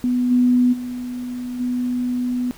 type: tone with level steps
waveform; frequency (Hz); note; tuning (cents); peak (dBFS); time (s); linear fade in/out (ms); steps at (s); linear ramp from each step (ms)
sine; 247.7; B3; +5; -16 / -12 / -25 / -19; 0.04-2.51; 0; 0.3 / 0.72 / 1.59; 20
effects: pink hiss -45 dBFS RMS until 2.57 s